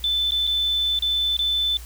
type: tone with dropouts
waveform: sine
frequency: 3520 Hz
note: A7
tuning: in tune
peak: -19 dBFS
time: 0.04-1.77 s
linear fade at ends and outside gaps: 1 ms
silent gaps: 0.308-0.32 / 0.469-0.474 / 0.99-1.023 / 1.368-1.391 s
effects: added 60 Hz sine -36 dBFS peak until 1.85 s + white hiss -45 dBFS RMS until 1.85 s